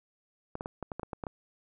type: clicks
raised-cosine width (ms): 1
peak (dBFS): -22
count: 10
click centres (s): 0.554 / 0.609 / 0.659 / 0.827 / 0.918 / 0.996 / 1.032 / 1.132 / 1.238 / 1.268
effects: none